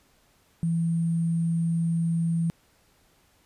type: tone with sample-and-hold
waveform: sine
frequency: 166.5 Hz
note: E3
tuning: 18 cents sharp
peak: -22 dBFS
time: 0.63-2.5 s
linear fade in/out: 0 ms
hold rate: 8820 Hz
effects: pink hiss -63 dBFS RMS until 3.45 s + resampled to 32000 Hz